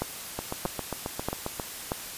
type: two click trains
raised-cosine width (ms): 1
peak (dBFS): -13 / -16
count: 4 / 10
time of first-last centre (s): 0.02-1.919 / 0.39-1.598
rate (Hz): 1.58 / 7.45
effects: white hiss -39 dBFS RMS until 2.17 s + resampled to 32000 Hz